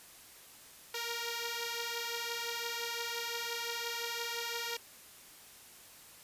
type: beating tone pair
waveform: 5% pulse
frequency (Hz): 466.1 / 471.9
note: A#4 / A#4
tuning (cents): 0 / +21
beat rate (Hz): 5.8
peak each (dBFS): -26 / -29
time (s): 0.94-4.77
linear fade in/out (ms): 5
effects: white hiss -55 dBFS RMS until 6.23 s + resampled to 32000 Hz